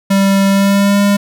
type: tone with pitch glide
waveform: square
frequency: 196 to 201.7 Hz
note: G3 to G3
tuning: 0 to +50 cents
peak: -9 dBFS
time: 0.1-1.17 s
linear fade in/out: 10 ms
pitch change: +50 cents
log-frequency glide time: 0.48-1.01 s
effects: none